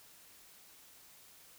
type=silence; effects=white hiss -59 dBFS RMS until 1.58 s